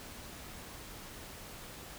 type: silence
effects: pink hiss -48 dBFS RMS until 1.98 s